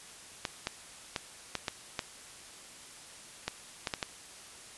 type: clicks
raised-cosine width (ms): 0.2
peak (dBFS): -14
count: 10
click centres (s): 0.452 / 0.671 / 1.162 / 1.553 / 1.682 / 1.992 / 3.48 / 3.872 / 3.938 / 4.028
effects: white hiss -50 dBFS RMS until 4.77 s + resampled to 24000 Hz